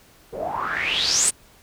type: noise with low-pass filter sweep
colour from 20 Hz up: white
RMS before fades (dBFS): -23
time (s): 0.32-1.31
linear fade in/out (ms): 20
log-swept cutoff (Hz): 460 to 9300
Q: 8.3
effects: pink hiss -53 dBFS RMS until 1.62 s